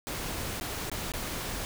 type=noise with dropouts; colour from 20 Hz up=pink; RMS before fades=-35 dBFS; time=0.07-1.65 s; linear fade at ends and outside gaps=0 ms; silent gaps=0.6-0.61 / 0.898-0.916 / 1.119-1.137 s; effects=none